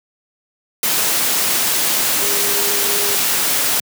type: tone in noise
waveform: sine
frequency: 406.4 Hz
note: G#4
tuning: 38 cents flat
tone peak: -26 dBFS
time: 2.21-3.15 s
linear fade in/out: 2 ms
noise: white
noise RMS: -17 dBFS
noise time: 0.83-3.8 s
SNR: -12 dB
effects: high-pass 150 Hz 12 dB/octave